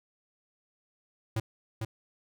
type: tone with echo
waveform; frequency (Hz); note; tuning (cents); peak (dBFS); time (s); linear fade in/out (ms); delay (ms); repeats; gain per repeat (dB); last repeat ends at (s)
square; 110.8; A2; +13; -28; 1.36-1.4; 5; 450; 1; -4; 1.85
effects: none